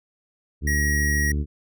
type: harmonic tone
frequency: 73.42 Hz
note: D2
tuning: in tune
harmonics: 1 / 2 / 3 / 4 / 5 / 6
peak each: -22 / -30 / -33 / -35 / -40 / -44 dBFS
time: 0.61-1.46 s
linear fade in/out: 50 ms
type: tone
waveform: square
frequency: 1900 Hz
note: A#6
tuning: 33 cents sharp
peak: -23 dBFS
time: 0.67-1.32 s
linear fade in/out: 5 ms
effects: none